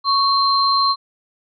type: tone pair together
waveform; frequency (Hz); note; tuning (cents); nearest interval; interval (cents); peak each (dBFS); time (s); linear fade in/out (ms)
sine; 1108.7 / 4143; C#6 / C8; 0 / -18; octave + major seventh; 2282; -15 / -18; 0.04-0.96; 50
effects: none